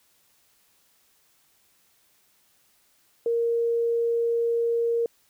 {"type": "tone", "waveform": "sine", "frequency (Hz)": 466.2, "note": "A#4", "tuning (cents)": 0, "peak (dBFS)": -21, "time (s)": [3.26, 5.06], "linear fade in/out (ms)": 2, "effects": ["white hiss -64 dBFS RMS until 5.29 s"]}